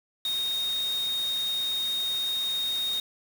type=tone in noise; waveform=sine; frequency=3715 Hz; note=A#7; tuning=7 cents flat; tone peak=-26 dBFS; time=0.25-3 s; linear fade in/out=2 ms; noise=white; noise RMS=-40 dBFS; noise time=0.25-3 s; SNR=+11 dB; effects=none